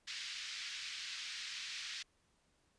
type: band-pass noise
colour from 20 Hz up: white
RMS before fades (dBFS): -45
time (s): 0.07-2.03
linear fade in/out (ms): 10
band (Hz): 1700 to 5200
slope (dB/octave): 24
effects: pink hiss -75 dBFS RMS until 2.78 s + resampled to 22050 Hz